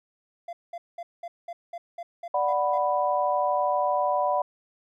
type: tone bursts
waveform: triangle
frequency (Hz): 687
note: F5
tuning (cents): -29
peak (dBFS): -31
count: 10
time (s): 0.48-2.78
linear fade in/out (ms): 5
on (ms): 50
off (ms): 200
type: chord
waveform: sine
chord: B minor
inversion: first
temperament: equal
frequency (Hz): 587.3 / 740 / 987.8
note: D5 / F#5 / B5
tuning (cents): 0 / 0 / 0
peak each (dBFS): -26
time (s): 2.34-4.42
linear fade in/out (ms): 5
effects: none